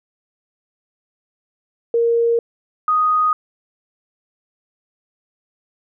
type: tone pair in turn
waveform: sine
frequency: 466.2 / 1244.6 Hz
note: A#4 / D#6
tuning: 0 / 0 cents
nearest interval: octave + perfect fourth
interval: 1700 cents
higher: second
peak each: -13 dBFS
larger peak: neither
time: 1.94-2.39 / 2.88-3.33 s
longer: neither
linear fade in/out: 2 ms
effects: none